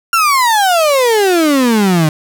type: exponential sweep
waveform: 35% pulse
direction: down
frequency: 1396.9 to 150 Hz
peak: -7 dBFS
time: 0.13-2.09 s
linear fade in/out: 2 ms
effects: none